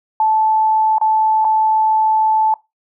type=tone with dropouts; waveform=sine; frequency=873 Hz; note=A5; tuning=14 cents flat; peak=-11 dBFS; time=0.2-2.54 s; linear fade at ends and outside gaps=2 ms; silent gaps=0.983-1.013 / 1.445-1.449 s; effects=noise-tail reverb RT60 0.2 s tail -20 dB re dry